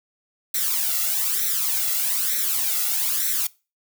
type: noise with flanger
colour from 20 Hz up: blue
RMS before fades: -23 dBFS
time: 0.54-3.47 s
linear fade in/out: 5 ms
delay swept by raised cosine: 0.51 to 1.5 ms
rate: 1.1 Hz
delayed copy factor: +0.75
effects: noise-tail reverb RT60 0.3 s tail -22 dB re dry